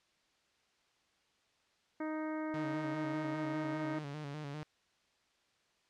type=harmonic tone; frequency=311.1 Hz; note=D#4; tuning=in tune; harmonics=1 / 2 / 3 / 4 / 5 / 6 / 7; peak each=-37 / -43 / -47 / -49 / -51 / -53 / -54 dBFS; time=2-3.99 s; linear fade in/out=5 ms
type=tone with vibrato; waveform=sawtooth; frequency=146.83 Hz; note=D3; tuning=in tune; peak=-37 dBFS; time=2.54-4.63 s; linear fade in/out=0 ms; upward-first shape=square; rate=5 Hz; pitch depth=62 cents each way
effects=white hiss -73 dBFS RMS until 5.89 s + low-pass 5000 Hz 12 dB/octave